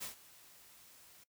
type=noise with ADSR envelope; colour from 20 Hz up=white; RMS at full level=-41 dBFS; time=0-1.24 s; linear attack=26 ms; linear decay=120 ms; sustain=-19 dB; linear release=8 ms; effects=noise-tail reverb RT60 0.1 s tail -18 dB re dry